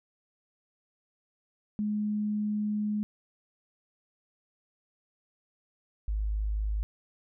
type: tone pair in turn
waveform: sine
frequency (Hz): 210 / 52.36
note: G#3 / G#1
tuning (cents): +19 / +15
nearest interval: 2 octaves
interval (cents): 2404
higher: first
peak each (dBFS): -27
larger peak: neither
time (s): 1.79-3.03 / 6.08-6.83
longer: first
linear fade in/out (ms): 0
effects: none